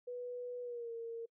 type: tone with pitch glide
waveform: sine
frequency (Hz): 491.1 to 460.9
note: B4 to A#4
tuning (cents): -10 to -20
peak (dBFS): -40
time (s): 0.07-1.26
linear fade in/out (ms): 10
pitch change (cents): -110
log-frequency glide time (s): 0.62-0.92
effects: noise-tail reverb RT60 0.1 s tail -25 dB re dry